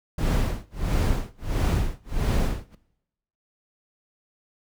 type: noise with tremolo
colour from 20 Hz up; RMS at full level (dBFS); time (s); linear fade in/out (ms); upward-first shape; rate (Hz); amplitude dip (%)
brown; -20; 0.18-2.75; 5; sine; 1.5; 100
effects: noise-tail reverb RT60 0.9 s tail -23 dB re dry